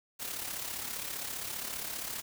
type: noise with amplitude modulation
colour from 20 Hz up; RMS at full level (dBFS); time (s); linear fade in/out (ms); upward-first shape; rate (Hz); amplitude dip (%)
white; -36; 0.19-2.22; 20; sine; 35.1; 55
effects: none